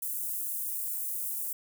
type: high-pass noise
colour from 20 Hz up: white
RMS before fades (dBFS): -34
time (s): 0.02-1.53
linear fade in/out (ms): 5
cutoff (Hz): 9300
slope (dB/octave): 24
effects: none